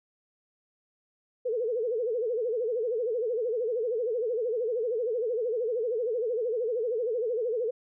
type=tone with vibrato; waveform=sine; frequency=466.2 Hz; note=A#4; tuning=in tune; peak=-26 dBFS; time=1.45-7.71 s; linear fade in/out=10 ms; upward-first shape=sine; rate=13 Hz; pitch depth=150 cents each way; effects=none